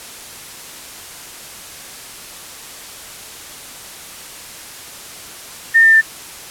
sine tone with pitch steps, 1819 / 1801.2 / 1783.6 Hz, A#6 / A6 / A6, -43 / +40 / +23 cents, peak -6 dBFS, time 5.74-6.016 s, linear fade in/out 20 ms, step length 92 ms, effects white hiss -34 dBFS RMS until 6.5 s + low-pass 12000 Hz 12 dB/octave

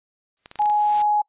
white noise with exponential growth, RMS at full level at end -33 dBFS, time 0.37-1.02 s, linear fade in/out 0 ms, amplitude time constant 140 ms
clicks, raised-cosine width 0.2 ms, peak -21 dBFS, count 7, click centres 0.459 / 0.514 / 0.557 / 0.589 / 0.62 / 0.658 / 0.699 s
sine tone, 837 Hz, G#5, 13 cents sharp, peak -16 dBFS, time 0.59-1.22 s, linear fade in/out 10 ms
effects noise-tail reverb RT60 0.1 s tail -25 dB re dry + resampled to 8000 Hz

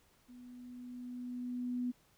sine tone with level ramp, 246.9 Hz, B3, in tune, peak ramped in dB -51 to -32 dBFS, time 0.28-1.92 s, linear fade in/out 20 ms, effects pink hiss -69 dBFS RMS until 2.17 s

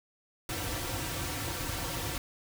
pink noise with comb filter, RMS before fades -35 dBFS, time 0.49-2.18 s, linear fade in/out 2 ms, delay 4.8 ms, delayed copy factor -0.85, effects none

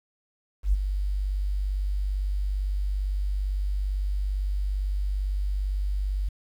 sine tone with ADSR envelope, 48.86 Hz, G1, 5 cents flat, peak -16 dBFS, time 0.63-6.29 s, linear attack 100 ms, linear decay 24 ms, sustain -8 dB, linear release 7 ms, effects 9-bit

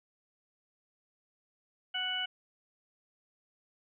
harmonic tone, 740 Hz, F#5, in tune, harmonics 1 / 2 / 3 / 4, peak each -43 / -38 / -42 / -33 dBFS, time 1.94-2.26 s, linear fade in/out 10 ms, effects none

